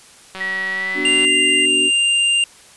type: click train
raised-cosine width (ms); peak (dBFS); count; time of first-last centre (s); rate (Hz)
0.3; -15; 171; 0.35-1.249; 189
type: tone with pitch glide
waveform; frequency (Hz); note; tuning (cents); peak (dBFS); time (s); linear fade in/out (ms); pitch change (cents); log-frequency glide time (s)
sine; 1926 to 2052; B6 to C7; -44 to -34; -20; 0.4-1.66; 10; +110; 0.71-1.12
type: chord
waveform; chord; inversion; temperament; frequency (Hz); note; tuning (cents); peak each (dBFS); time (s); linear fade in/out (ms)
sine; B minor; none; equal with one note detuned; 246.9 / 293.7 / 375.6; B3 / D4 / F#4; 0 / 0 / +26; -30 / -24 / -24; 0.94-1.91; 50
type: tone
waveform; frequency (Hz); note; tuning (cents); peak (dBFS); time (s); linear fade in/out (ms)
square; 2794; F7; 0; -14; 1.05-2.44; 2
effects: white hiss -45 dBFS RMS until 2.76 s + resampled to 24000 Hz